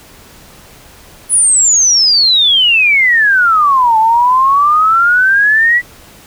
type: exponential two-way sweep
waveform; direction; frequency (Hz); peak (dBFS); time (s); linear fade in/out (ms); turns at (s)
sine; down then up; 10240 to 869 to 1972; -6; 1.29-5.82; 50; 3.98
effects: pink hiss -39 dBFS RMS until 6.26 s